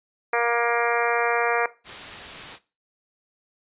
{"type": "harmonic tone", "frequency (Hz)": 235.9, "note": "A#3", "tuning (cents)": 21, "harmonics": [2, 3, 4, 5, 6, 7, 8, 9, 10], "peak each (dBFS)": [-25, -27, -28, -29, -30, -30, -31, -32, -32], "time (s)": [0.33, 1.66], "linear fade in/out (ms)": 2}
{"type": "noise", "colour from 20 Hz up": "white", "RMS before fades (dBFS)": -36, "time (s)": [1.84, 2.59], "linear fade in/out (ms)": 50}
{"effects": ["noise-tail reverb RT60 0.3 s tail -17 dB re dry", "resampled to 8000 Hz"]}